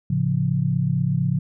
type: chord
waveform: sine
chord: A augmented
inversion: none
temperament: equal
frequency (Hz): 110 / 138.59 / 174.61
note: A2 / C#3 / E#3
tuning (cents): 0 / 0 / 0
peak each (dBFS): -26 / -21 / -23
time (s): 0.1-1.39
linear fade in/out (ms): 5
effects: none